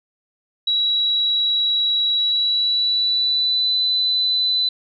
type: tone with pitch glide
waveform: sine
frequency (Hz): 3890 to 4004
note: B7 to B7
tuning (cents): -27 to +23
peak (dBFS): -16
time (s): 0.67-4.69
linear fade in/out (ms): 5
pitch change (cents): +50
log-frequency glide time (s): 2.1-3.76
effects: none